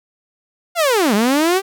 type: linear two-way sweep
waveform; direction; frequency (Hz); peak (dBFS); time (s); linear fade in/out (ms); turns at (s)
sawtooth; down then up; 715 to 196 to 397.7; -9; 0.75-1.62; 50; 1.14
effects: none